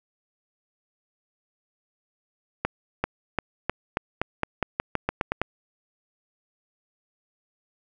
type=accelerating click train; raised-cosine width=0.5 ms; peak=-8 dBFS; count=14; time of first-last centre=2.65-5.416 s; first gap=390 ms; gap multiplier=0.89; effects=none